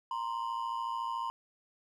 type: ring-modulated tone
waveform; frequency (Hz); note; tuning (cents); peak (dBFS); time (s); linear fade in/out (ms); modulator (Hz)
triangle; 987.8; B5; 0; -28; 0.11-1.3; 0; 56.9
effects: none